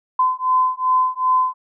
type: beating tone pair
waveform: sine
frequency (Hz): 1021 / 1023.6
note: C6 / C6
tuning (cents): -43 / -38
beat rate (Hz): 2.6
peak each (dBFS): -18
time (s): 0.19-1.54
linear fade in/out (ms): 5
effects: none